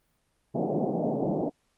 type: band-pass noise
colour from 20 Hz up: pink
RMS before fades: -28 dBFS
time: 0.54-1.5 s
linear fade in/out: 20 ms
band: 150 to 740 Hz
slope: 48 dB/octave
effects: pink hiss -72 dBFS RMS until 1.77 s + Opus 32 kbps